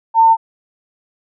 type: tone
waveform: sine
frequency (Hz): 903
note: A5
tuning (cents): +45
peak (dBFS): -6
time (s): 0.14-0.37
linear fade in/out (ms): 50
effects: none